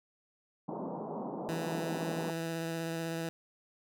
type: band-pass noise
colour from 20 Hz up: pink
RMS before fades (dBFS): -39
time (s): 0.68-2.31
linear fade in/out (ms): 10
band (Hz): 160 to 1000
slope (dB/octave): 48
type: tone with vibrato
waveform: 15% pulse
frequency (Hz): 164.81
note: E3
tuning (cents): 0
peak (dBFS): -28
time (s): 1.49-3.29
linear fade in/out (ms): 0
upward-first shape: square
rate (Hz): 16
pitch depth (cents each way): 11
effects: none